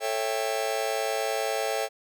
45% pulse chord, A dominant seventh, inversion none, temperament just, 440 / 550 / 660 / 792 Hz, A4 / C#5 / E5 / G5, 0 / -14 / +2 / +18 cents, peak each -32 dBFS, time 0-1.89 s, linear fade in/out 50 ms, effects none

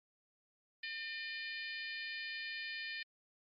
harmonic tone, 603 Hz, D5, 46 cents sharp, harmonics 3 / 4 / 5 / 6 / 7 / 8, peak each -44 / -46 / -51 / -53 / -51 / -52 dBFS, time 0.83-3.03 s, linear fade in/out 5 ms, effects Opus 32 kbps

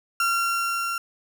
35% pulse tone with level ramp, 1373 Hz, F6, 30 cents flat, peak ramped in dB -18 to -24 dBFS, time 0.2-0.98 s, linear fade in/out 2 ms, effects none

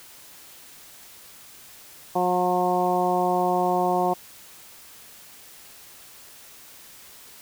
harmonic tone, 180 Hz, F#3, 47 cents flat, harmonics 1 / 2 / 3 / 4 / 5 / 6, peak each -30 / -26 / -29 / -23 / -27 / -32 dBFS, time 2.15-4.14 s, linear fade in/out 10 ms, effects white hiss -47 dBFS RMS until 7.41 s

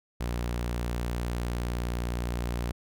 sawtooth tone, 59.6 Hz, A#1, 39 cents sharp, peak -25 dBFS, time 0.2-2.72 s, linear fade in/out 10 ms, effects none

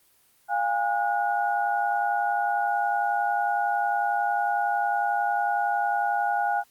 sine tone cluster, 703 / 814 / 1452 Hz, F5 / G#5 / F#6, +11 / -35 / -33 cents, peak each -28 / -24 / -30 dBFS, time 0.48-6.64 s, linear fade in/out 50 ms, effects white hiss -62 dBFS RMS until 6.7 s + Opus 24 kbps

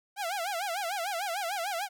sawtooth tone with vibrato, 740 Hz, F#5, in tune, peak -27 dBFS, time 0.16-1.89 s, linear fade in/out 50 ms, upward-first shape sine, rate 6.7 Hz, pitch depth 200 cents each way, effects none

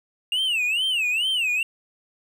triangle tone with vibrato, 2772 Hz, F7, 14 cents flat, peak -19 dBFS, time 0.32-1.63 s, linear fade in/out 2 ms, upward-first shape sine, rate 2.3 Hz, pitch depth 220 cents each way, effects none

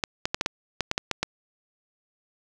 clicks, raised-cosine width 0.2 ms, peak -7 dBFS, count 10, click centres 0.038 / 0.255 / 0.345 / 0.411 / 0.461 / 0.807 / 0.914 / 0.979 / 1.113 / 1.23 s, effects none

